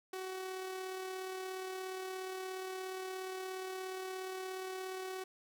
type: tone with amplitude modulation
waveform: sawtooth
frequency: 375.3 Hz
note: F#4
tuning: 25 cents sharp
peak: -35 dBFS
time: 0.13-5.24 s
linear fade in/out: 5 ms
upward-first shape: sine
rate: 37 Hz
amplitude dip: 30%
effects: none